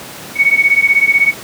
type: beating tone pair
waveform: sine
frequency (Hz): 2219 / 2235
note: C#7 / C#7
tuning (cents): +1 / +14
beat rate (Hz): 16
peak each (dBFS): -11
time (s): 0.35-1.34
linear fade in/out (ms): 50
effects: pink hiss -30 dBFS RMS until 1.43 s + high-pass 150 Hz 12 dB/octave